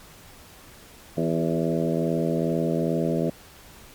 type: harmonic tone with a mistuned harmonic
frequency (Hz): 82.41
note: E2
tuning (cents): 0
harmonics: 2 / 3 / 4 / 5 / 6 / 7 / 8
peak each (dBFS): -26 / -28 / -29 / -30 / -31 / -31 / -32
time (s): 1.17-3.3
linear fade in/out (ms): 5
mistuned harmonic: 5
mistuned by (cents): -27
effects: pink hiss -48 dBFS RMS until 3.94 s + MP3 96 kbps